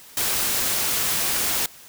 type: noise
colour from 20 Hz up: white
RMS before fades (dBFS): -23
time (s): 0.17-1.66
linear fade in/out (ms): 2
effects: white hiss -46 dBFS RMS until 1.88 s